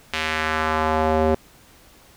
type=tone with band-pass filter sweep; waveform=square; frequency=78.7 Hz; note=D#2; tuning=20 cents sharp; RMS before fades=-21 dBFS; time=0.13-1.35 s; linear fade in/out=5 ms; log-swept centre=2700 to 480 Hz; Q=1.4; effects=pink hiss -51 dBFS RMS until 2.16 s